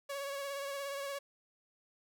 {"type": "tone with vibrato", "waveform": "sawtooth", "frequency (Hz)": 558, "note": "C#5", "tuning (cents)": 11, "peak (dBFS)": -34, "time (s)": [0.09, 1.19], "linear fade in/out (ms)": 10, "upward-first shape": "sine", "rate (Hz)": 17, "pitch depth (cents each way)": 28, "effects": []}